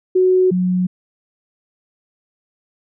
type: tone pair in turn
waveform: sine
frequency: 370 / 182.14 Hz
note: F#4 / F#3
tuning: 0 / -27 cents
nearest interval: octave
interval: 1227 cents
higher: first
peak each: -10 / -14 dBFS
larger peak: first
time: 0.15-0.51 / 0.51-0.87 s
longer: neither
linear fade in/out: 10 ms
effects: none